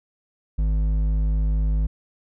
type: tone with hard clipping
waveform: sine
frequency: 52.2 Hz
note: G#1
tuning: 10 cents sharp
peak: -20 dBFS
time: 0.58-1.87 s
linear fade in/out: 10 ms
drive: 7 dB
effects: none